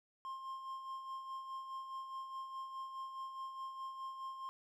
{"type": "tone with tremolo", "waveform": "triangle", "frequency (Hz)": 1061, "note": "C6", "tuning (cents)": 24, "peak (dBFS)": -39, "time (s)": [0.25, 4.49], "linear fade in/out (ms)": 0, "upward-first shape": "sine", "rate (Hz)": 4.8, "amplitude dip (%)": 50, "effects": []}